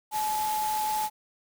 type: tone in noise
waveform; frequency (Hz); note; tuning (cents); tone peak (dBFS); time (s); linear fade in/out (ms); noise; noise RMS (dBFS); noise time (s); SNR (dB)
sine; 857; A5; -46; -26; 0.11-1.1; 50; white; -36; 0.11-1.1; +7
effects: none